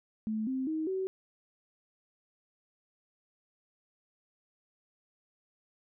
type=tone with pitch steps; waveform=sine; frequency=217.7 / 261.9 / 315.1 / 379 Hz; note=A3 / C4 / D#4 / F#4; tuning=-18 / +2 / +22 / +42 cents; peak=-30 dBFS; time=0.27-1.07 s; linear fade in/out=0 ms; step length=200 ms; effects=none